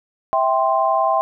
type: chord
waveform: sine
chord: C major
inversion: first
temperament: just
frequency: 654.1 / 784.9 / 1046.5 Hz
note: E5 / G5 / C6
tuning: -14 / +2 / 0 cents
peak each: -19 dBFS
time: 0.33-1.21 s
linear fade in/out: 0 ms
effects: none